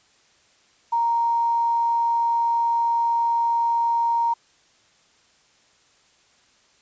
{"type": "tone with quantisation", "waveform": "sine", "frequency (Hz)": 932.3, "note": "A#5", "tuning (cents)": 0, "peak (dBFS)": -18, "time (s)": [0.92, 4.34], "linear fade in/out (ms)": 10, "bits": 8, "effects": ["white hiss -59 dBFS RMS until 6.81 s", "resampled to 16000 Hz"]}